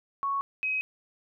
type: tone pair in turn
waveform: sine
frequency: 1108.7 / 2535 Hz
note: C#6 / D#7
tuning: 0 / +32 cents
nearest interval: octave + major second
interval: 1432 cents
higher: second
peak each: -26 dBFS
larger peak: neither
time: 0.23-0.41 / 0.63-0.81 s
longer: neither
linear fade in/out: 0 ms
effects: none